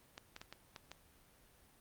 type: clicks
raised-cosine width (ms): 0.2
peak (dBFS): -30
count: 6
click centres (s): 0.179 / 0.364 / 0.415 / 0.526 / 0.762 / 0.916
effects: pink hiss -66 dBFS RMS until 1.8 s + Opus 32 kbps